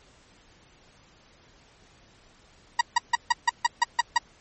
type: tone bursts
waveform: 30% pulse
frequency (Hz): 952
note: A#5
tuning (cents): +36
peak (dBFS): -14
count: 9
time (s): 2.79-4.179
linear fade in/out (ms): 5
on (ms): 21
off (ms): 150
effects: pink hiss -57 dBFS RMS until 4.4 s + MP3 32 kbps